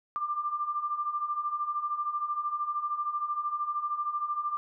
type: beating tone pair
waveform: sine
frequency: 1179 / 1192 Hz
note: D6 / D6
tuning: +6 / +25 cents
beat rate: 13 Hz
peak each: -35 / -30 dBFS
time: 0.16-4.57 s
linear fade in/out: 0 ms
effects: none